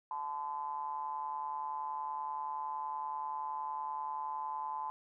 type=ring-modulated tone; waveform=triangle; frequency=75.3 Hz; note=D2; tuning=44 cents sharp; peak=-31 dBFS; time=0.11-4.9 s; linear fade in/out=0 ms; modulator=945 Hz; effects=none